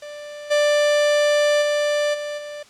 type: tone with level steps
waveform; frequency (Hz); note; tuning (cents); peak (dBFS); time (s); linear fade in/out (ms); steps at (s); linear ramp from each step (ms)
45% pulse; 590; D5; +8; -33 / -15 / -18 / -26 / -31; 0.02-2.63; 5; 0.5 / 1.61 / 2.13 / 2.37; 20
effects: white hiss -50 dBFS RMS until 2.69 s + low-pass 7000 Hz 12 dB/octave